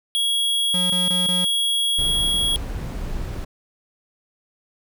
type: tone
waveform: square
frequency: 3320 Hz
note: G#7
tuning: 1 cent flat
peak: -19 dBFS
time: 0.15-2.56 s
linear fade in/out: 0 ms
type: tone bursts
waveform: square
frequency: 180 Hz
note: F#3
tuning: 47 cents flat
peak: -26 dBFS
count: 4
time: 0.74-1.446 s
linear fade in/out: 2 ms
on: 160 ms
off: 22 ms
type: noise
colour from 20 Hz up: brown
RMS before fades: -28 dBFS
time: 1.98-3.45 s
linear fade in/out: 10 ms
effects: none